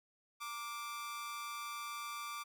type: tone with amplitude modulation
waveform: sawtooth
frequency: 1174.7 Hz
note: D6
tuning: in tune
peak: -35 dBFS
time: 0.4-2.44 s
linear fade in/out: 20 ms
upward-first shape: sine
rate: 247 Hz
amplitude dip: 60%
effects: none